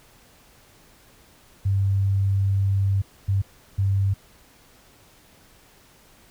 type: tone bursts at uneven times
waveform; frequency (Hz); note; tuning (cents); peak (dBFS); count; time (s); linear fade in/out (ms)
sine; 98; G2; 0; -18; 3; 1.65-3.02 / 3.28-3.42 / 3.78-4.14; 10
effects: pink hiss -54 dBFS RMS until 6.3 s